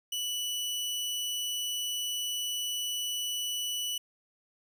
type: tone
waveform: sawtooth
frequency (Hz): 2960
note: F#7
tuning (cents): 0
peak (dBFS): -28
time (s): 0.12-3.98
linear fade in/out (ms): 5
effects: none